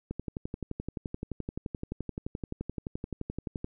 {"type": "click train", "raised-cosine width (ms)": 3, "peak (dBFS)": -21, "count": 42, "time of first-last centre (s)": [0.11, 3.644], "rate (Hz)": 11.6, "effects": []}